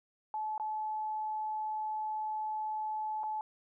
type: tone with dropouts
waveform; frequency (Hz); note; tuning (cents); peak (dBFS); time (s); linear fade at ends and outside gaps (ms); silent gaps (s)
sine; 862; A5; -36; -33; 0.34-3.41; 1; 0.579-0.598 / 3.234-3.238
effects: none